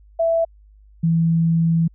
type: tone pair in turn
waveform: sine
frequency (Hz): 662 / 165.11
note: E5 / E3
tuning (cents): +7 / +3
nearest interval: 2 octaves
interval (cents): 2404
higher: first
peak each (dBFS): -15 / -14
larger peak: second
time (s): 0.19-0.45 / 1.03-1.88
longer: second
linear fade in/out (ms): 10
effects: added 51 Hz sine -46 dBFS peak until 1.94 s